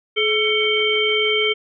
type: harmonic tone with a mistuned harmonic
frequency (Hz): 446.9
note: A4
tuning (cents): +27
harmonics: 1 / 3 / 5 / 7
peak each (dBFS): -20 / -30 / -21 / -20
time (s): 0.16-1.54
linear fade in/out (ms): 20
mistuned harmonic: 1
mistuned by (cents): -77
effects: none